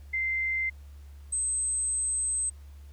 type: tone pair in turn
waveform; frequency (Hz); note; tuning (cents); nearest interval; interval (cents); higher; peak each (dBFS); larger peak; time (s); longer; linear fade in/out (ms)
sine; 2082 / 8230; C7 / C9; -9 / -30; 2 octaves; 2379; second; -26; neither; 0.13-0.7 / 1.32-2.5; second; 10
effects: added 71 Hz sine -44 dBFS peak until 2.92 s + pink hiss -63 dBFS RMS until 2.92 s